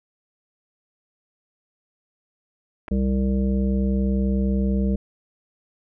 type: clicks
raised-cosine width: 0.5 ms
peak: -21 dBFS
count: 2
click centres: 2.881 / 2.884 s
type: harmonic tone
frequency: 65.41 Hz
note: C2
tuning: in tune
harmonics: 1 / 3 / 5 / 7 / 9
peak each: -22 / -21 / -34 / -32 / -37 dBFS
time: 2.91-4.96 s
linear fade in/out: 5 ms
effects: none